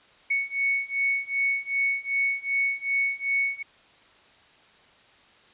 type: beating tone pair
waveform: sine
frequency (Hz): 2217 / 2219.6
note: C#7 / C#7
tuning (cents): 0 / +2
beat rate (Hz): 2.6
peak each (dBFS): -27 / -26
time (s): 0.3-3.63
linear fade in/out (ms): 10
effects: white hiss -56 dBFS RMS until 5.53 s + resampled to 8000 Hz